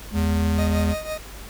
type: tone with pitch glide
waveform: sine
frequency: 208.6 to 206.9 Hz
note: G#3 to G#3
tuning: +8 to -6 cents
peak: -23 dBFS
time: 0.11-0.96 s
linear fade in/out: 50 ms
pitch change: -14 cents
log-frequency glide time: 0.37-0.68 s
type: tone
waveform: square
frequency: 81.8 Hz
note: E2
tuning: 13 cents flat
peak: -21 dBFS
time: 0.13-0.96 s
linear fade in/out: 50 ms
type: tone with tremolo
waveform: 40% pulse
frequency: 622.3 Hz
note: D#5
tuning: in tune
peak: -24 dBFS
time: 0.58-1.18 s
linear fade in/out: 5 ms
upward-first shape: triangle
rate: 6 Hz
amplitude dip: 80%
effects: added 50 Hz sine -39 dBFS peak until 1.49 s + pink hiss -41 dBFS RMS until 1.49 s